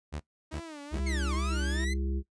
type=tone bursts; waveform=sawtooth; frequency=75.1 Hz; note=D2; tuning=39 cents sharp; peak=-30 dBFS; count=3; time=0.12-1.006 s; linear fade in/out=20 ms; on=82 ms; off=320 ms
type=tone with vibrato; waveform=sawtooth; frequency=309.1 Hz; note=D#4; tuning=11 cents flat; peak=-37 dBFS; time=0.51-1.85 s; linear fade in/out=10 ms; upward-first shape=sine; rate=2.4 Hz; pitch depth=140 cents each way
type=harmonic tone; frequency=67.1 Hz; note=C2; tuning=44 cents sharp; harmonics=1 / 3 / 5 / 6; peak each=-29 / -39 / -39 / -46 dBFS; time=0.91-2.23 s; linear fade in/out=50 ms
type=linear two-way sweep; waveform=sawtooth; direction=down then up; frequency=2225 to 1034 to 2067 Hz; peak=-32 dBFS; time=1.06-1.94 s; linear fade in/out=10 ms; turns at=1.34 s
effects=noise-tail reverb RT60 0.1 s tail -18 dB re dry + resampled to 22050 Hz